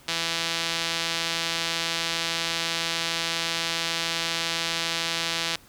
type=tone with band-pass filter; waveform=sawtooth; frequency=166.3 Hz; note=E3; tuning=16 cents sharp; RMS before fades=-28 dBFS; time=0.08-5.56 s; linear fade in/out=5 ms; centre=3900 Hz; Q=1.3; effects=pink hiss -53 dBFS RMS until 5.68 s